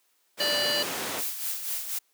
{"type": "noise", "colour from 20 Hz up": "pink", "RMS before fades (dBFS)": -30, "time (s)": [0.37, 1.23], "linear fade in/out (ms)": 50}
{"type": "harmonic tone", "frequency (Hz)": 587.3, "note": "D5", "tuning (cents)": 0, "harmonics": [1, 3, 5, 7, 8], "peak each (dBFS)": [-31, -33, -29, -32, -30], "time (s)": [0.4, 0.83], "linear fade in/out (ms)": 5}
{"type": "noise with tremolo", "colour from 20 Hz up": "blue", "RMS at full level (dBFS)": -30, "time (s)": [1.18, 1.99], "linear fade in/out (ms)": 10, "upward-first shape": "sine", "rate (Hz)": 4.1, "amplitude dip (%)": 55}
{"effects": ["white hiss -69 dBFS RMS until 2.13 s", "high-pass 300 Hz 12 dB/octave"]}